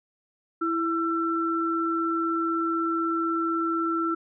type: tone pair together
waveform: sine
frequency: 330.4 / 1342 Hz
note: E4 / E6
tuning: +4 / +31 cents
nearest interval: 2 octaves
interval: 2427 cents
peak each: -26 dBFS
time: 0.61-4.15 s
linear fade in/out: 10 ms
effects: none